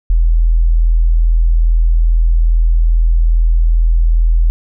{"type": "tone", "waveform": "sine", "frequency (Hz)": 41.2, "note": "E1", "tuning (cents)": 0, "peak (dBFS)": -7, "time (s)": [0.1, 4.5], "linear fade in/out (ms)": 0, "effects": []}